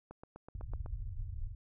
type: click train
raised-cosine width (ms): 1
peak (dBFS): -34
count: 7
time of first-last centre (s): 0.11-0.861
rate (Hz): 7.99
type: low-pass noise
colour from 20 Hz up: pink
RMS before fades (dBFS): -40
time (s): 0.55-1.55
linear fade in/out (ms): 2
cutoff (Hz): 110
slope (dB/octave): 48
effects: none